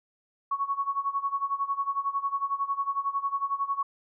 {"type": "tone with tremolo", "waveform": "sine", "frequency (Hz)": 1111, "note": "C#6", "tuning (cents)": 4, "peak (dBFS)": -23, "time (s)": [0.51, 3.83], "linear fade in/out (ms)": 5, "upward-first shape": "sine", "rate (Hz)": 11, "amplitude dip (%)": 85, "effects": []}